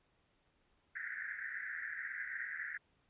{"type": "band-pass noise", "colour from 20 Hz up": "white", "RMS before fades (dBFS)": -43, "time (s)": [0.95, 2.78], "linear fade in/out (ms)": 10, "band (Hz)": [1500, 2000], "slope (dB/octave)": 96, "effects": ["pink hiss -75 dBFS RMS until 3.09 s", "resampled to 8000 Hz"]}